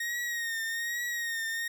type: tone with vibrato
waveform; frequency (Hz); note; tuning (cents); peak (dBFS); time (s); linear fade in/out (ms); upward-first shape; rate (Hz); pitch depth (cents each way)
40% pulse; 1864.7; A#6; 0; -30; 0-1.68; 5; triangle; 1.2; 59
effects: none